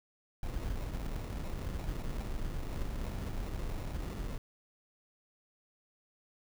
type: noise with sample-and-hold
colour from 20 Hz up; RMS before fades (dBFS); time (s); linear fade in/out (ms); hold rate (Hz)
brown; -37; 0.43-4.38; 2; 1575
effects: none